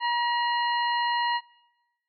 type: harmonic tone with a mistuned harmonic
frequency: 955 Hz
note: A#5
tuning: 42 cents sharp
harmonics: 1 / 2 / 3 / 4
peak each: -24 / -30 / -34 / -36 dBFS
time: 0-1.41 s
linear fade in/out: 50 ms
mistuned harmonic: 4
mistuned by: +150 cents
effects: noise-tail reverb RT60 1.0 s tail -22 dB re dry